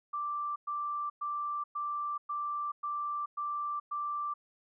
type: tone bursts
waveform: sine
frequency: 1174.7 Hz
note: D6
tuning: in tune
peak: -32 dBFS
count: 8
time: 0.13-4.34 s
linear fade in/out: 10 ms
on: 430 ms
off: 110 ms
effects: none